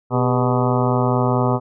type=harmonic tone with a mistuned harmonic; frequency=124.4 Hz; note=B2; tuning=13 cents sharp; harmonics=1 / 2 / 3 / 4 / 5 / 6 / 7 / 8 / 9 / 10; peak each=-19 / -22 / -24 / -25 / -26 / -27 / -27 / -28 / -29 / -29 dBFS; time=0.1-1.6 s; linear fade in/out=50 ms; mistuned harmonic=3; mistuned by=+89 cents; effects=none